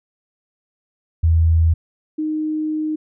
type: tone pair in turn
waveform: sine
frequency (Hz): 81.9 / 309.2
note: E2 / D#4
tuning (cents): -11 / -11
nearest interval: octave + major seventh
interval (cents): 2300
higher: second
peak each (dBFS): -11 / -19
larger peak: first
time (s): 1.23-1.74 / 2.18-2.96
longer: second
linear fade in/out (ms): 10
effects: none